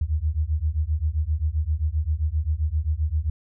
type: beating tone pair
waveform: sine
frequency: 73.6 / 81.2 Hz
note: D2 / E2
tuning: +4 / -26 cents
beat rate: 7.6 Hz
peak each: -24 dBFS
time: 0.01-3.3 s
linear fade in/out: 5 ms
effects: none